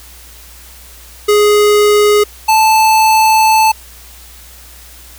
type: tone pair in turn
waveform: square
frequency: 416.5 / 876.9 Hz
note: G#4 / A5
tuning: +5 / -6 cents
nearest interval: octave + minor second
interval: 1289 cents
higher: second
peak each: -7 dBFS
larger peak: neither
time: 1.28-2.24 / 2.48-3.72 s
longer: second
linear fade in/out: 10 ms
effects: added 60 Hz sine -38 dBFS peak until 5.18 s + white hiss -38 dBFS RMS until 5.18 s